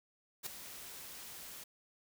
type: noise with ADSR envelope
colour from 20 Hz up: white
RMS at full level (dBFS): -38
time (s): 0.43-1.64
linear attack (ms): 34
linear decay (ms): 5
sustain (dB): -11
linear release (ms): 8
effects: none